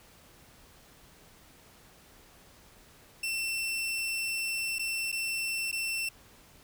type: tone with dropouts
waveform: sawtooth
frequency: 2690 Hz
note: E7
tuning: 34 cents sharp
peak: -27 dBFS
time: 3.23-6.09 s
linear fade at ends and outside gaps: 5 ms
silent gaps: 4.785-4.793 / 5.118-5.125 / 5.715-5.726 s
effects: pink hiss -57 dBFS RMS until 6.63 s